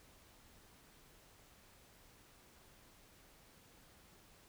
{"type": "silence", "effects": ["pink hiss -64 dBFS RMS until 4.48 s"]}